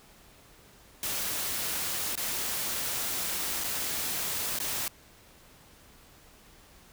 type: noise with dropouts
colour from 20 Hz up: white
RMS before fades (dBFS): -32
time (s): 1.03-4.88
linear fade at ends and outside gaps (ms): 1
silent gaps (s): 2.154-2.175 / 3.638-3.642 / 4.588-4.601
effects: pink hiss -56 dBFS RMS until 6.92 s